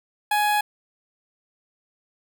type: tone with notch filter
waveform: sawtooth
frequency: 836 Hz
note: G#5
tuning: 11 cents sharp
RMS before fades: -21 dBFS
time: 0.31-0.61 s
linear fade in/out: 5 ms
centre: 5900 Hz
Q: 1.2
effects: none